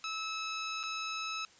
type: tone with dropouts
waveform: 15% pulse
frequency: 1300 Hz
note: E6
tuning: 24 cents flat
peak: -29 dBFS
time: 0.04-1.45 s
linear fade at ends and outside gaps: 1 ms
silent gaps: 0.831-0.836 s
effects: white hiss -60 dBFS RMS until 1.59 s + resampled to 16000 Hz